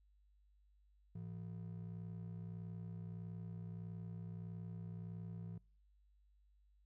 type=ring-modulated tone; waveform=triangle; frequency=138.59 Hz; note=C#3; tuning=in tune; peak=-40 dBFS; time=1.15-5.58 s; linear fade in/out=5 ms; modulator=30.8 Hz; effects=noise-tail reverb RT60 0.4 s tail -25 dB re dry + added 50 Hz sine -68 dBFS peak until 6.85 s